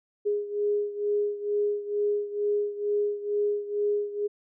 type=beating tone pair; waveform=sine; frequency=412.4 / 414.6 Hz; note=G#4 / G#4; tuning=-12 / -3 cents; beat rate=2.2 Hz; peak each=-26 / -30 dBFS; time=0.25-4.28 s; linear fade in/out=20 ms; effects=none